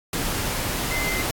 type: tone in noise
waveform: sine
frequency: 2069 Hz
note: C7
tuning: 20 cents flat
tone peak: -26 dBFS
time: 0.91-1.22 s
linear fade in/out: 2 ms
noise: pink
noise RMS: -26 dBFS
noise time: 0.13-1.31 s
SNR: -3 dB
effects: AAC 64 kbps